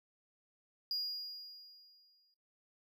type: tone with exponential decay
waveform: triangle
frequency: 4860 Hz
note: D#8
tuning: 42 cents flat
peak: -32 dBFS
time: 0.91-2.34 s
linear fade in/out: 1 ms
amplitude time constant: 310 ms
effects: noise-tail reverb RT60 0.2 s tail -21 dB re dry